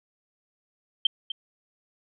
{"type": "tone with echo", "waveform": "sine", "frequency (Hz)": 3136, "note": "G7", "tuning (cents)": 0, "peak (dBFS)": -16, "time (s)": [1.05, 1.07], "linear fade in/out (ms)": 5, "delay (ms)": 250, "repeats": 1, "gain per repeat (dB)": -12, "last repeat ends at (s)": 1.32, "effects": []}